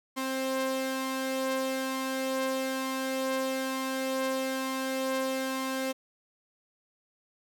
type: tone pair together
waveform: sawtooth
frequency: 263.5 / 528.1 Hz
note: C4 / C5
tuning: +12 / +16 cents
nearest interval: octave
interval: 1204 cents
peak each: -28 dBFS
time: 0.16-5.93 s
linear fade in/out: 20 ms
effects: none